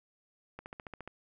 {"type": "click train", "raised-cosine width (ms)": 0.5, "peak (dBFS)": -28, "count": 8, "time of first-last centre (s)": [0.59, 1.076], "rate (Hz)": 14.4, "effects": []}